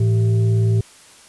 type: tone with frequency modulation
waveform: sine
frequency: 110 Hz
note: A2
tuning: in tune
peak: -13 dBFS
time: 0-0.81 s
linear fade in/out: 5 ms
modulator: 278 Hz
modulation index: 0.44
effects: white hiss -46 dBFS RMS until 1.28 s + resampled to 24000 Hz